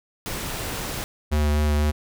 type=noise; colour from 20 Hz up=pink; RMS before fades=-30 dBFS; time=0.26-1.04 s; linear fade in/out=0 ms
type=tone with vibrato; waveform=square; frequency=74.6 Hz; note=D2; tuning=28 cents sharp; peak=-19 dBFS; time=1.31-1.92 s; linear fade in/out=20 ms; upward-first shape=sine; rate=4 Hz; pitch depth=14 cents each way
effects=none